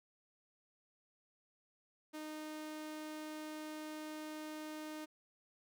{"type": "tone", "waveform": "sawtooth", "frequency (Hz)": 307.9, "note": "D#4", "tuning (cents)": -18, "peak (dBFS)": -40, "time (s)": [2.13, 5.06], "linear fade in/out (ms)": 20, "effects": []}